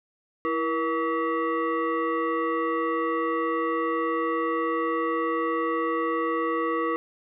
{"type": "tone with frequency modulation", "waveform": "sine", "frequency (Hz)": 329.6, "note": "E4", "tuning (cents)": 0, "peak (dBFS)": -23, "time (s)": [0.45, 6.96], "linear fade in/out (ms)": 0, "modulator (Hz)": 807, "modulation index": 1.5, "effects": []}